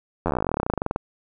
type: slowing click train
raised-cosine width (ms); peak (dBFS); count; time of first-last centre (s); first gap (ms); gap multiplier
1; -9; 28; 0.26-0.961; 11; 1.06
effects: none